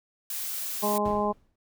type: noise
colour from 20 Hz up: blue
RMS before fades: -33 dBFS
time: 0.3-0.98 s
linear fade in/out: 2 ms
type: harmonic tone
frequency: 207.7 Hz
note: G#3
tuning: in tune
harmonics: 1 / 2 / 3 / 4 / 5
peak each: -30 / -30 / -30 / -30 / -30 dBFS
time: 0.82-1.33 s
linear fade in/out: 20 ms
type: noise with exponential decay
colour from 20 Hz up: brown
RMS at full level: -33 dBFS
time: 1.05-1.56 s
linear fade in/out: 5 ms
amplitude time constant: 110 ms
effects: none